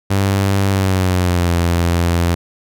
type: tone with pitch glide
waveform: sawtooth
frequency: 98 to 85.81 Hz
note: G2 to F2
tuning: 0 to -30 cents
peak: -9 dBFS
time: 0.1-2.35 s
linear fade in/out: 10 ms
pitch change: -230 cents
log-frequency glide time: 0.69-1.53 s
effects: none